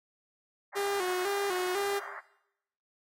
white band-pass noise, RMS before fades -42 dBFS, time 0.72-2.21 s, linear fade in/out 20 ms, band 570 to 2000 Hz, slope 96 dB/octave
sawtooth tone with vibrato, 382.2 Hz, G4, 44 cents flat, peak -25 dBFS, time 0.75-2 s, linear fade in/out 20 ms, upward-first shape square, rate 2 Hz, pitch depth 84 cents each way
effects noise-tail reverb RT60 0.8 s tail -17 dB re dry + MP3 64 kbps

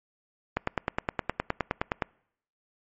click train, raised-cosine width 0.5 ms, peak -10 dBFS, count 15, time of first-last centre 0.57-2.022 s, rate 9.64 Hz, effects noise-tail reverb RT60 0.7 s tail -26 dB re dry + MP3 32 kbps

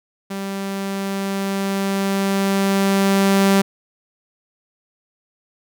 sawtooth tone with level ramp, 195.9 Hz, G3, 1 cent flat, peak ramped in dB -21 to -8 dBFS, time 0.3-3.62 s, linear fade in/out 10 ms, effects none

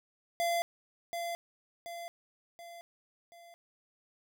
square tone with echo, 685 Hz, F5, 34 cents flat, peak -29 dBFS, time 0.4-0.62 s, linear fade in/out 0 ms, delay 730 ms, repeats 4, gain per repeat -6 dB, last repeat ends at 3.54 s, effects none

